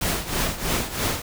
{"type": "noise with tremolo", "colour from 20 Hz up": "pink", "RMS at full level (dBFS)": -22, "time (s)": [0.01, 1.22], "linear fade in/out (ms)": 5, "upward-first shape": "triangle", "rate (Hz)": 3.1, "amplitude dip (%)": 80, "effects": []}